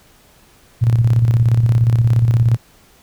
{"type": "tone with tremolo", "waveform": "sine", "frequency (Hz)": 116.54, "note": "A#2", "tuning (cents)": 0, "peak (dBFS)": -8, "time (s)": [0.81, 2.57], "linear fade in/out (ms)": 20, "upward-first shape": "square", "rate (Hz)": 17, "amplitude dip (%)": 50, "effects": ["pink hiss -50 dBFS RMS until 3.02 s"]}